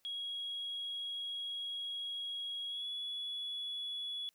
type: tone with pitch glide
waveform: triangle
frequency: 3309 to 3392 Hz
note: G#7 to G#7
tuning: -7 to +36 cents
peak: -35 dBFS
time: 0.05-4.29 s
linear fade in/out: 0 ms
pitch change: +43 cents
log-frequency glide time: 2.68-2.87 s
effects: tanh soft clip ceiling -35 dBFS + white hiss -75 dBFS RMS until 4.34 s

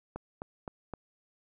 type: click train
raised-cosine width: 1 ms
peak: -24 dBFS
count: 4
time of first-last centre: 0.16-0.937 s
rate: 3.86 Hz
effects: none

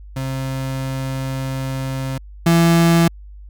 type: tone pair in turn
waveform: 35% pulse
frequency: 133 / 167.9 Hz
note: C3 / E3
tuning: +29 / +32 cents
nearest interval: major third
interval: 403 cents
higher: second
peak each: -20 / -9 dBFS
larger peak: second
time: 0.16-2.18 / 2.46-3.08 s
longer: first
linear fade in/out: 5 ms
effects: added 50 Hz sine -35 dBFS peak until 3.49 s

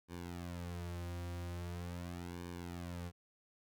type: tone with flanger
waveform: sawtooth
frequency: 87.31 Hz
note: F2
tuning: in tune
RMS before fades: -44 dBFS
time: 0.08-3.12 s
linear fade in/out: 50 ms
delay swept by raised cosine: 1.5 to 4.7 ms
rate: 0.42 Hz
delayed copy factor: -1
effects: none

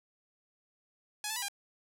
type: tone with pitch steps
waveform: 5% pulse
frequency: 840 / 876 / 979 / 804 Hz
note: G#5 / A5 / B5 / G5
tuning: +19 / -8 / -15 / +44 cents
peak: -22 dBFS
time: 1.24-1.484 s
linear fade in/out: 2 ms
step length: 61 ms
effects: none

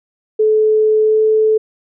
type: tone with pitch glide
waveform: sine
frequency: 432.2 to 435.2 Hz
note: A4 to A4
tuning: -31 to -19 cents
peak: -9 dBFS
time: 0.39-1.58 s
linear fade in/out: 10 ms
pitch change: +12 cents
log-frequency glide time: 1.02-1.21 s
effects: none

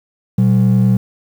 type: ring-modulated tone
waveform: triangle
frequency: 155.56 Hz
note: D#3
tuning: in tune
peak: -3 dBFS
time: 0.38-0.97 s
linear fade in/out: 5 ms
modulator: 35.4 Hz
effects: tanh soft clip ceiling -2 dBFS + 7-bit

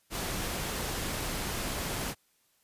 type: noise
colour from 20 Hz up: pink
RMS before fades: -34 dBFS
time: 0.1-2.15 s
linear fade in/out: 50 ms
effects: white hiss -70 dBFS RMS until 2.63 s + resampled to 32000 Hz

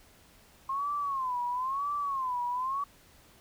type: tone with vibrato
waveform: sine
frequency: 1062 Hz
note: C6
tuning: 25 cents sharp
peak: -29 dBFS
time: 0.69-2.84 s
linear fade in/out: 5 ms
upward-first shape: sine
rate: 1 Hz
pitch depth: 160 cents each way
effects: pink hiss -59 dBFS RMS until 3.4 s

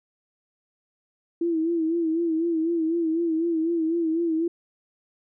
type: tone with vibrato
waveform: sine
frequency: 329.6 Hz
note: E4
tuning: in tune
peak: -21 dBFS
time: 1.41-4.48 s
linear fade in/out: 5 ms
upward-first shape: sine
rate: 4 Hz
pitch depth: 68 cents each way
effects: none

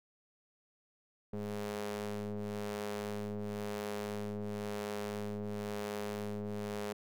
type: ring-modulated tone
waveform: sawtooth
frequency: 103.83 Hz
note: G#2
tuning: in tune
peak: -30 dBFS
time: 1.33-6.93 s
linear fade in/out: 5 ms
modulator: 311 Hz
effects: none

